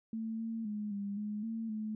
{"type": "tone with pitch steps", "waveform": "sine", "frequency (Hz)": [223.3, 226, 209.8, 201.2, 209.7, 225.5, 215.6], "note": ["A3", "A3", "G#3", "G3", "G#3", "A3", "A3"], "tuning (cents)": [26, 47, 18, 45, 17, 43, -35], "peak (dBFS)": -35, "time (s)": [0.13, 1.95], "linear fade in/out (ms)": 2, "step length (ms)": 260, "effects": []}